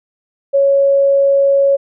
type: tone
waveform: sine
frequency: 554.4 Hz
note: C#5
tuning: in tune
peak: -8 dBFS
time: 0.53-1.77 s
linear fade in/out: 20 ms
effects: none